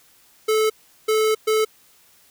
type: tone bursts at uneven times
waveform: square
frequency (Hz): 434.8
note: A4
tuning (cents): -21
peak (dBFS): -17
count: 3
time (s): 0.48-0.7 / 1.08-1.35 / 1.47-1.65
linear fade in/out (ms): 10
effects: white hiss -55 dBFS RMS until 2.3 s